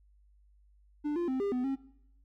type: tone with pitch steps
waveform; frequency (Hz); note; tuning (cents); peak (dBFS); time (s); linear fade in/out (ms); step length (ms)
triangle; 296 / 346.6 / 261.1 / 401.4 / 250.5 / 270.4; D4 / F4 / C4 / G4 / B3 / C#4; +14 / -13 / -3 / +41 / +25 / -43; -27; 1.04-1.76; 20; 120
effects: noise-tail reverb RT60 0.8 s tail -20 dB re dry + added 50 Hz sine -60 dBFS peak until 2.24 s